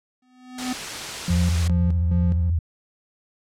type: tone with exponential growth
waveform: square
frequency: 252.6 Hz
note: B3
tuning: 39 cents sharp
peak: -23 dBFS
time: 0.22-0.73 s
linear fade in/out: 5 ms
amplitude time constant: 110 ms
type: noise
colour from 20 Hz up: white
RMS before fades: -30 dBFS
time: 0.58-1.68 s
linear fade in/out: 5 ms
type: tone with tremolo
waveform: triangle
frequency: 174.61 Hz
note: F3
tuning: in tune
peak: -19 dBFS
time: 1.28-2.5 s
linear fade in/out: 2 ms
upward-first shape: square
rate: 2.4 Hz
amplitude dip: 70%
type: tone with vibrato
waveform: sine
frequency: 83.6 Hz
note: E2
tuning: 25 cents sharp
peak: -18 dBFS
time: 1.3-2.59 s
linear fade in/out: 5 ms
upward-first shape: sine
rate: 14 Hz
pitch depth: 100 cents each way
effects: low-pass 7000 Hz 12 dB/octave